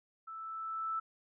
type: tone with level ramp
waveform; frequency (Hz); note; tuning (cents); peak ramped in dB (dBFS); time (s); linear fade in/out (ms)
sine; 1318.5; E6; 0; -43 to -32; 0.27-1; 10
effects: none